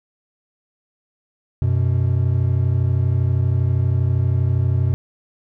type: tone pair together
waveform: triangle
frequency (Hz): 92.5 / 125.05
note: F#2 / B2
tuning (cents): 0 / +22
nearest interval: perfect fourth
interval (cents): 522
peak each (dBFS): -16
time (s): 1.62-4.94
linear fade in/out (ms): 0
effects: none